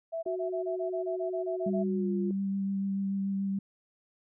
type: tone bursts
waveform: sine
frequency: 659.3 Hz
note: E5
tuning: in tune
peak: -31 dBFS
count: 13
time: 0.12-1.838 s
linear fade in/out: 20 ms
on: 110 ms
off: 24 ms
type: tone with pitch glide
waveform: sine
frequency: 369.3 to 351.2 Hz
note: F#4 to F4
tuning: -3 to +10 cents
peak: -32 dBFS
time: 0.26-2.31 s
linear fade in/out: 2 ms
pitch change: -87 cents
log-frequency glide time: 1.93-2.12 s
type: tone with vibrato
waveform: sine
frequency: 196 Hz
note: G3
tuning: in tune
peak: -28 dBFS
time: 1.66-3.59 s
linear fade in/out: 5 ms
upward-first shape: sine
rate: 6.9 Hz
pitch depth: 11 cents each way
effects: none